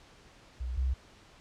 sine tone pair in turn, 62.2 / 64.77 Hz, B1 / C2, +13 / -17 cents, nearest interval minor second, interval 70 cents, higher second, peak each -32 / -26 dBFS, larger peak second, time 0.6-0.77 / 0.77-0.94 s, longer neither, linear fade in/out 10 ms, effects pink hiss -57 dBFS RMS until 1.4 s + low-pass 6000 Hz 12 dB/octave

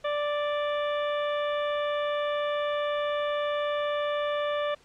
harmonic tone, 587.3 Hz, D5, in tune, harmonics 1 / 2 / 3 / 4 / 5 / 6, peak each -27 / -33 / -38 / -42 / -43 / -42 dBFS, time 0.04-4.75 s, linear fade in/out 10 ms, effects pink hiss -59 dBFS RMS until 4.84 s + low-pass 7000 Hz 12 dB/octave

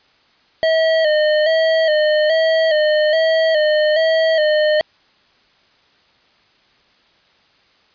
square tone with vibrato, 627 Hz, D#5, 13 cents sharp, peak -13 dBFS, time 0.63-4.81 s, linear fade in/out 0 ms, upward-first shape square, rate 1.2 Hz, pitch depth 48 cents each way, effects white hiss -55 dBFS RMS until 7.94 s + resampled to 11025 Hz

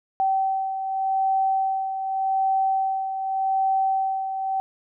sine beating tone pair, 770 / 770.85 Hz, G5 / G5, -31 / -29 cents, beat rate 0.85 Hz, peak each -21 / -29 dBFS, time 0.2-4.6 s, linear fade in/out 0 ms, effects none

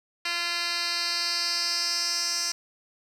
10% pulse tone with band-pass filter sweep, 344.5 Hz, F4, 24 cents flat, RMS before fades -28 dBFS, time 0.25-2.52 s, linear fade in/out 5 ms, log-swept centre 3500 to 5900 Hz, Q 3.4, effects none

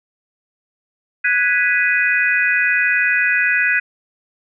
sine chord, G# minor seventh, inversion third, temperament equal, 1480 / 1661.2 / 1975.5 / 2489 Hz, F#6 / G#6 / B6 / D#7, 0 / 0 / 0 / 0 cents, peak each -19 dBFS, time 1.24-3.8 s, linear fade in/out 10 ms, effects none

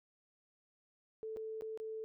sine tone with dropouts, 440 Hz, A4, in tune, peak -40 dBFS, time 1.23-2.04 s, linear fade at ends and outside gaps 0 ms, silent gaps 1.363-1.37 / 1.61-1.621 / 1.775-1.8 s, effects none

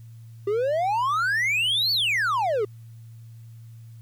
triangle exponential two-way sweep, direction up then down, 390 to 4582 to 390 Hz, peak -19 dBFS, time 0.47-2.65 s, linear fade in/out 5 ms, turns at 1.92 s, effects added 114 Hz sine -41 dBFS peak until 4.01 s + white hiss -64 dBFS RMS until 4.01 s

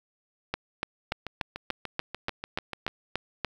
two click trains, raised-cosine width 0.3 ms, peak -12 / -18 dBFS, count 11 / 13, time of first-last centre 0.54-3.447 / 1.12-2.88 s, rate 3.44 / 6.82 Hz, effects 8-bit

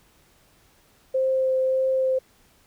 sine tone with vibrato, 523.3 Hz, C5, in tune, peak -19 dBFS, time 1.14-2.19 s, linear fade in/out 10 ms, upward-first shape sine, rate 1.7 Hz, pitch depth 8 cents each way, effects pink hiss -59 dBFS RMS until 2.66 s

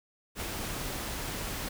pink noise with ADSR envelope, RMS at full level -34 dBFS, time 0.35-1.69 s, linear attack 63 ms, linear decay 4 ms, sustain -2 dB, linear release 8 ms, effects none

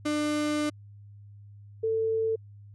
35% pulse / sine tone pair in turn, 299.2 / 445.2 Hz, D4 / A4, +32 / +20 cents, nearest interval perfect fifth, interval 688 cents, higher second, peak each -24 dBFS, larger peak neither, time 0.05-0.7 / 1.83-2.36 s, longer first, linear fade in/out 10 ms, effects added 102 Hz sine -46 dBFS peak until 2.74 s + resampled to 24000 Hz

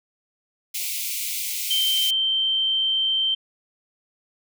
white high-pass noise, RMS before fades -28 dBFS, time 0.74-2.11 s, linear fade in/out 10 ms, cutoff 2100 Hz, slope 96 dB/octave
sine tone, 3123 Hz, G7, 7 cents flat, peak -19 dBFS, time 1.7-3.35 s, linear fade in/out 10 ms
effects none

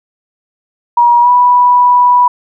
sine tone with pitch glide, 955 to 982.4 Hz, A#5 to B5, +42 to -9 cents, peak -4 dBFS, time 0.97-2.28 s, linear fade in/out 5 ms, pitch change +49 cents, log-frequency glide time 1.21-1.29 s, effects none

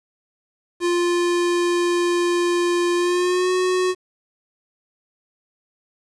square tone with pitch glide, 349.2 to 367.4 Hz, F4 to F#4, 0 to -12 cents, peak -18 dBFS, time 0.8-3.95 s, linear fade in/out 50 ms, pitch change +88 cents, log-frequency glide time 2.96-3.51 s, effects resampled to 22050 Hz + 8-bit

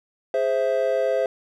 triangle chord, Ab augmented, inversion none, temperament equal, 415.3 / 523.3 / 659.3 Hz, Ab4 / C5 / E5, 0 / 0 / 0 cents, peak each -25 / -20 / -22 dBFS, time 0.34-1.26 s, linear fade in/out 2 ms, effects none

